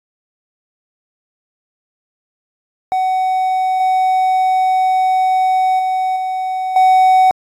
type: tone with level steps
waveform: triangle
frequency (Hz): 750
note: F#5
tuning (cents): +23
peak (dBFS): -11 / -9 / -12 / -15 / -5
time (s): 2.92-7.31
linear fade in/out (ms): 0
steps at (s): 3.8 / 5.79 / 6.16 / 6.76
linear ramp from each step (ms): 2
effects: AAC 64 kbps